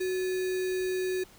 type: tone with sample-and-hold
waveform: sine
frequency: 370 Hz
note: F#4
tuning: in tune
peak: -27 dBFS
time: 0-1.24 s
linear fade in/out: 10 ms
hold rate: 2100 Hz
effects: pink hiss -55 dBFS RMS until 1.38 s